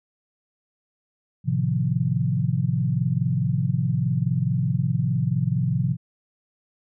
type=chord; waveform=sine; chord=F dominant seventh; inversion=first; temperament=equal; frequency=110 / 130.81 / 155.56 / 174.61 Hz; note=A2 / C3 / Eb3 / F3; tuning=0 / 0 / 0 / 0 cents; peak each=-27 / -23 / -27 / -26 dBFS; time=1.44-5.97 s; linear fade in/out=50 ms; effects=none